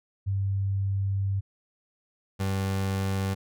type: tone pair in turn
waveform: sine / 30% pulse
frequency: 98 / 96.76 Hz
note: G2 / G2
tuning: 0 / -22 cents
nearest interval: unison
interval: 22 cents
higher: first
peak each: -24 / -23 dBFS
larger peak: second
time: 0.26-1.41 / 2.39-3.35 s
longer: first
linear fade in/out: 20 ms
effects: none